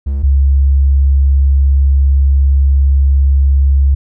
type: tone pair in turn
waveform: triangle / sine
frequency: 68.9 / 68.65 Hz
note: C#2 / C#2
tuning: -10 / -16 cents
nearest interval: unison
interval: 6 cents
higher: first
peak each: -11 / -6 dBFS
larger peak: second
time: 0.06-0.23 / 0.23-3.95 s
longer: second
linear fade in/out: 10 ms
effects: none